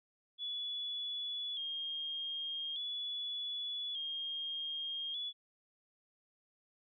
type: tone with vibrato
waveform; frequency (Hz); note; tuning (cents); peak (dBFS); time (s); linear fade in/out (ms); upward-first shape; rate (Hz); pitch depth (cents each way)
sine; 3322; G#7; 0; -37; 0.38-5.33; 50; square; 0.42; 49
effects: none